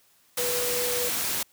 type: tone in noise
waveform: sine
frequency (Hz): 490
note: B4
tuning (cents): -14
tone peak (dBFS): -29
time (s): 0.38-1.09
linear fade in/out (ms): 5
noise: white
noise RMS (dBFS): -28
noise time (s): 0.37-1.43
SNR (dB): -4
effects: white hiss -62 dBFS RMS until 1.52 s + high-pass 60 Hz 12 dB/octave